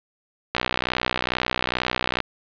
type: click train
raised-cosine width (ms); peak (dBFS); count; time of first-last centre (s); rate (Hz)
0.3; -5; 104; 0.55-2.203; 62.3
effects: resampled to 11025 Hz + 7-bit